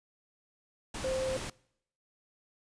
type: tone in noise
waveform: sine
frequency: 523.3 Hz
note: C5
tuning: in tune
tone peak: -30 dBFS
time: 1.04-1.37 s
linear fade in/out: 5 ms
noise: pink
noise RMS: -39 dBFS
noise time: 0.94-1.5 s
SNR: +6 dB
effects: noise-tail reverb RT60 0.7 s tail -23 dB re dry + resampled to 22050 Hz